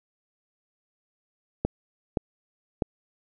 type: clicks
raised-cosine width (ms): 2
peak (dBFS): -10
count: 3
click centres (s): 1.65 / 2.172 / 2.822
effects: none